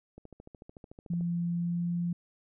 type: click train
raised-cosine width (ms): 2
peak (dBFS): -34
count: 15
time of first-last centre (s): 0.18-1.209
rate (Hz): 13.6
type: tone with pitch glide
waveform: sine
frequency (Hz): 172 to 173.1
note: F3 to F3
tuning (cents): -26 to -15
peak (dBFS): -28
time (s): 1.1-2.13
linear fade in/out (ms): 5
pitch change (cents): +11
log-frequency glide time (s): 1.53-1.91
effects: none